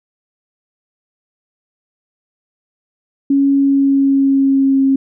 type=tone with pitch glide; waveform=sine; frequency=277.2 to 270.1 Hz; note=C#4 to C#4; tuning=0 to -45 cents; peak=-9 dBFS; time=3.3-4.96 s; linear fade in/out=5 ms; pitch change=-45 cents; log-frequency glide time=3.53-4.84 s; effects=none